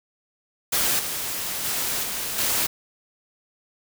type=noise with level steps; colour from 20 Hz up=white; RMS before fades=-22 / -29 / -26 / -29 / -23 dBFS; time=0.72-2.67 s; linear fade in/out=10 ms; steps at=0.99 / 1.64 / 2.03 / 2.38 s; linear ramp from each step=5 ms; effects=none